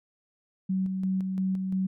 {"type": "tone with tremolo", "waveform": "sine", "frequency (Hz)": 188.9, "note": "F#3", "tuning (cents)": 36, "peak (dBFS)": -24, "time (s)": [0.69, 1.87], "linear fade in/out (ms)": 10, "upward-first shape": "square", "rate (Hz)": 2.9, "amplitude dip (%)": 35, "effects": []}